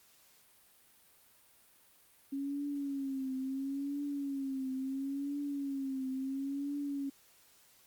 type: tone with vibrato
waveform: sine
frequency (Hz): 274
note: C#4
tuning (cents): -20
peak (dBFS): -34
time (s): 2.32-7.1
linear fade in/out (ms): 10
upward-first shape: triangle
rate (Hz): 0.73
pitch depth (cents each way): 88
effects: white hiss -64 dBFS RMS until 7.86 s + Opus 48 kbps